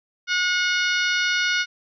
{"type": "harmonic tone", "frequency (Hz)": 725, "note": "F#5", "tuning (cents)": -35, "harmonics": [2, 3, 4, 5, 6, 7, 8], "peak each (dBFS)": [-22, -26, -28, -30, -32, -33, -34], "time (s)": [0.27, 1.66], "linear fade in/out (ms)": 50, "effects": []}